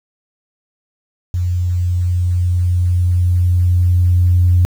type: tone with level ramp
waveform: sine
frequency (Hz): 88.9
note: F2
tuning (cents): +31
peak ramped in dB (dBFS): -14 to -7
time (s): 1.34-4.65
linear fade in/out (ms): 0
effects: tanh soft clip ceiling -3 dBFS + 7-bit